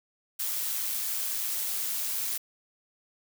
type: noise with amplitude modulation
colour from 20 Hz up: blue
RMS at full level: -30 dBFS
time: 0.39-2.38 s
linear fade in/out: 10 ms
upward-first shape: sine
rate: 110 Hz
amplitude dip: 25%
effects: none